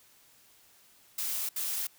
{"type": "noise bursts at uneven times", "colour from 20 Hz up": "blue", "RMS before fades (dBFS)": -33, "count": 2, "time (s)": [[1.18, 1.49], [1.56, 1.87]], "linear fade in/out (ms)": 5, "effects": ["white hiss -61 dBFS RMS until 1.98 s"]}